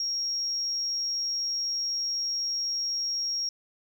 sine tone, 5588 Hz, F8, in tune, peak -26 dBFS, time 0-3.49 s, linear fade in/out 2 ms, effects tanh soft clip ceiling -22 dBFS

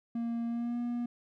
triangle tone with pitch glide, 233.1 to 239.9 Hz, A#3 to A#3, 0 to +50 cents, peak -29 dBFS, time 0.15-1.06 s, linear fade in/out 5 ms, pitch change +50 cents, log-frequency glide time 0.47-0.78 s, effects none

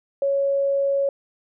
sine tone, 555 Hz, C#5, 2 cents sharp, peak -18 dBFS, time 0.22-1.09 s, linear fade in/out 2 ms, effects none

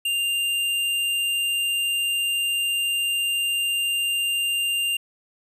square tone, 2794 Hz, F7, in tune, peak -22 dBFS, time 0.05-4.97 s, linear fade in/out 5 ms, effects resampled to 32000 Hz + 10-bit

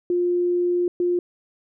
sine tone bursts at uneven times, 353 Hz, F4, 19 cents sharp, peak -18 dBFS, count 2, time 0.1-0.88 / 1-1.19 s, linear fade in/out 2 ms, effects none

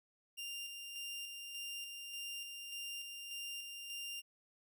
sawtooth tone with tremolo, 2794 Hz, F7, in tune, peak -39 dBFS, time 0.37-4.22 s, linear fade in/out 20 ms, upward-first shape square, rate 1.7 Hz, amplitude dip 35%, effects none

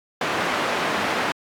white band-pass noise, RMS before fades -24 dBFS, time 0.21-1.32 s, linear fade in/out 2 ms, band 200 to 1700 Hz, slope 12 dB/octave, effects AAC 64 kbps

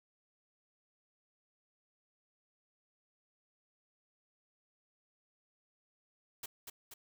white noise with echo, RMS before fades -43 dBFS, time 6.43-6.46 s, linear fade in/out 5 ms, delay 240 ms, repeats 2, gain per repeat -4 dB, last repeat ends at 6.94 s, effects none

